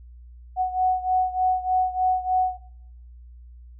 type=beating tone pair; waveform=sine; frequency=740 / 743.3 Hz; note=F#5 / F#5; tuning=0 / +8 cents; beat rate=3.3 Hz; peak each=-21 / -25 dBFS; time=0.56-2.58 s; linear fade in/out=50 ms; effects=noise-tail reverb RT60 0.7 s tail -17 dB re dry + added 60 Hz sine -42 dBFS peak until 3.79 s